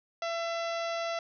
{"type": "harmonic tone with a mistuned harmonic", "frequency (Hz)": 672, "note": "E5", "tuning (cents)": 33, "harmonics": [1, 2, 3, 4, 5, 6, 7, 8, 9], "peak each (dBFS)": [-32, -38, -42, -44, -46, -48, -49, -50, -51], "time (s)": [0.22, 1.19], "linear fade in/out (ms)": 2, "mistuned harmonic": 6, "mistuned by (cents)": -16, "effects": []}